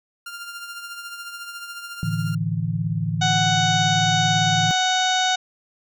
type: tone with tremolo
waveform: sawtooth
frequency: 1396.9 Hz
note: F6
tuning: in tune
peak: -27 dBFS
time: 0.26-2.35 s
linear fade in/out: 5 ms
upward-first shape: triangle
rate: 14 Hz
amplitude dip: 55%
type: chord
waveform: sine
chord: A suspended fourth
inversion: none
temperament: equal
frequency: 110 / 146.83 / 164.81 Hz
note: A2 / D3 / E3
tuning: 0 / 0 / 0 cents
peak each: -26 / -27 / -24 dBFS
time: 2.03-4.71 s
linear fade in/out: 0 ms
type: harmonic tone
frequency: 743 Hz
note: F#5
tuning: 7 cents sharp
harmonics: 1 / 2 / 3 / 4 / 5 / 6 / 7 / 8 / 9 / 10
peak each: -21 / -25 / -32 / -28 / -24 / -35 / -38 / -31 / -34 / -42 dBFS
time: 3.21-5.36 s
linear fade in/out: 10 ms
effects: none